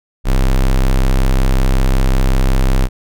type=tone; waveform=square; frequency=32.7 Hz; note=C1; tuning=in tune; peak=-10 dBFS; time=0.24-2.89 s; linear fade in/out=50 ms; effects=none